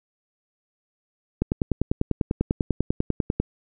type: click train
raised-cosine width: 3 ms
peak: -8 dBFS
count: 21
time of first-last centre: 1.42-3.4 s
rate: 10.1 Hz
effects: none